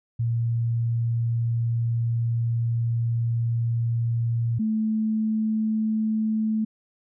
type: tone pair in turn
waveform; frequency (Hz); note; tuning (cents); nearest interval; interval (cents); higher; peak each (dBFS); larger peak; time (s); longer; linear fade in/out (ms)
sine; 116.54 / 218.1; A#2 / A3; 0 / -15; major seventh; 1085; second; -21; neither; 0.19-4.59 / 4.59-6.65; first; 10
effects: none